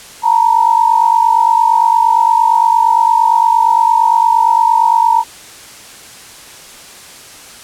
sine tone pair together, 901.3 / 950 Hz, A5 / A#5, +41 / +33 cents, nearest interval minor second, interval 92 cents, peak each -10 dBFS, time 0.22-5.24 s, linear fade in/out 50 ms, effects white hiss -35 dBFS RMS until 7.63 s + low-pass 10000 Hz 12 dB/octave

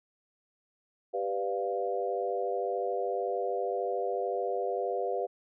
sine chord, G dominant seventh, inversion none, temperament equal, 392 / 493.9 / 587.3 / 698.5 Hz, G4 / B4 / D5 / F5, 0 / 0 / 0 / 0 cents, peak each -34 / -33 / -37 / -34 dBFS, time 1.13-5.27 s, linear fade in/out 20 ms, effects none

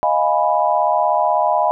sine chord, F half-diminished seventh, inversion third, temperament equal, 622.3 / 698.5 / 830.6 / 987.8 Hz, Eb5 / F5 / Ab5 / Cb6, 0 / 0 / 0 / 0 cents, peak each -19 dBFS, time 0.03-1.71 s, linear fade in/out 0 ms, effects none

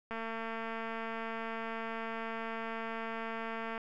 click train, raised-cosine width 0.5 ms, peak -25 dBFS, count 830, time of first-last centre 0.11-3.778 s, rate 226 Hz, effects none

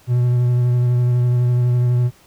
triangle tone with vibrato, 122.7 Hz, B2, 11 cents flat, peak -11 dBFS, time 0.07-2.11 s, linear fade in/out 50 ms, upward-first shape sine, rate 12 Hz, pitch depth 16 cents each way, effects pink hiss -51 dBFS RMS until 2.26 s

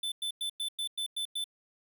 square tone bursts, 3520 Hz, A7, in tune, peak -32 dBFS, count 8, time 0.03-1.442 s, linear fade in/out 5 ms, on 89 ms, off 100 ms, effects none

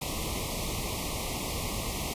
pink band-stop noise, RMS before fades -33 dBFS, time 0.01-2.14 s, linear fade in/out 10 ms, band 1200 to 2000 Hz, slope 96 dB/octave, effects resampled to 32000 Hz

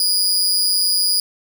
sawtooth tone with amplitude modulation, 4909 Hz, D#8, 24 cents flat, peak -9 dBFS, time 0-1.2 s, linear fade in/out 2 ms, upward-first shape sine, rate 189 Hz, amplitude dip 65%, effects none

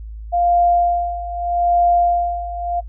sine tone with tremolo, 698.5 Hz, F5, in tune, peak -11 dBFS, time 0.32-2.81 s, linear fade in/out 20 ms, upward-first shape sine, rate 0.8 Hz, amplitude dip 80%, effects noise-tail reverb RT60 0.1 s tail -19 dB re dry + added 54 Hz sine -29 dBFS peak until 2.88 s

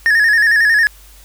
triangle tone with vibrato, 1760 Hz, A6, in tune, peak -7 dBFS, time 0.06-0.87 s, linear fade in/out 0 ms, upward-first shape square, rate 11 Hz, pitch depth 67 cents each way, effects added 50 Hz sine -41 dBFS peak until 1.24 s + white hiss -45 dBFS RMS until 1.24 s

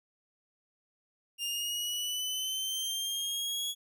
sawtooth linear sweep, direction up, 2800 to 3358 Hz, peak -29 dBFS, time 1.38-3.75 s, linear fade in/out 50 ms, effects none

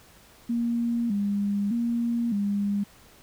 sine tone with vibrato, 218.1 Hz, A3, 15 cents flat, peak -23 dBFS, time 0.49-2.84 s, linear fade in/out 10 ms, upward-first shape square, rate 0.82 Hz, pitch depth 130 cents each way, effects pink hiss -54 dBFS RMS until 3.22 s

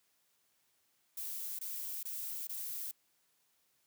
violet noise bursts, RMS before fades -41 dBFS, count 4, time 1.17-2.913 s, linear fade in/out 5 ms, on 420 ms, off 21 ms, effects white hiss -75 dBFS RMS until 3.86 s + high-pass 80 Hz 12 dB/octave

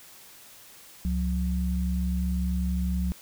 sine tone pair together, 68.38 / 180.5 Hz, C#2 / F#3, -23 / -43 cents, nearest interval octave + perfect fourth, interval 1680 cents, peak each -26 / -28 dBFS, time 1.05-3.12 s, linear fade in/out 0 ms, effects white hiss -50 dBFS RMS until 3.21 s

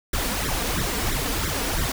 pink noise with flanger, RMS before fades -25 dBFS, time 0.13-1.92 s, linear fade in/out 5 ms, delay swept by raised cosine 0.53 to 4.33 ms, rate 3 Hz, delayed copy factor +0.9, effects none

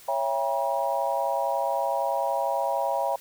sine chord, C# diminished seventh, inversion none, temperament just, 554.4 / 665.2 / 798.3 / 957.9 Hz, C#5 / E5 / G5 / Bb5, 0 / +16 / +31 / +47 cents, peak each -29 dBFS, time 0.08-3.16 s, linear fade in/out 5 ms, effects white hiss -50 dBFS RMS until 3.2 s

